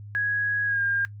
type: tone with pitch glide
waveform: sine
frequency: 1661.2 to 1609.3 Hz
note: G#6 to G6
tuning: 0 to +45 cents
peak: -22 dBFS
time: 0.15-1.05 s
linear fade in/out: 0 ms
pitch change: -55 cents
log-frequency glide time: 0.65-0.82 s
effects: noise-tail reverb RT60 0.1 s tail -17 dB re dry + added 103 Hz sine -38 dBFS peak until 1.2 s